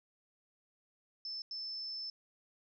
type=tone bursts at uneven times; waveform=sine; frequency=5274 Hz; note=E8; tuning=in tune; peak=-39 dBFS; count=2; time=1.25-1.42 / 1.51-2.1 s; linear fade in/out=2 ms; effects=none